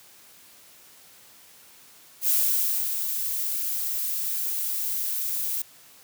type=noise with ADSR envelope; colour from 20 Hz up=violet; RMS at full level=-21 dBFS; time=2.21-5.62 s; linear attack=75 ms; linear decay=620 ms; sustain=-7 dB; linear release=4 ms; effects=white hiss -52 dBFS RMS until 6.03 s + high-pass 80 Hz 12 dB/octave